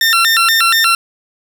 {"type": "tone with vibrato", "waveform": "20% pulse", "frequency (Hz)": 1568, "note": "G6", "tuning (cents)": 0, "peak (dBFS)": -4, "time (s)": [0.01, 0.95], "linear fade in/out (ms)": 2, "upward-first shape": "square", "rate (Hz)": 4.2, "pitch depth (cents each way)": 250, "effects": []}